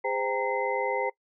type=tone cluster; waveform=sine; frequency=407 / 515 / 793 / 922 / 2051 Hz; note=G#4 / C5 / G5 / A#5 / C7; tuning=-35 / -28 / +20 / -19 / -35 cents; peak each=-33 / -30 / -34 / -31 / -33 dBFS; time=0.04-1.1 s; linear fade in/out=10 ms; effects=noise-tail reverb RT60 0.1 s tail -22 dB re dry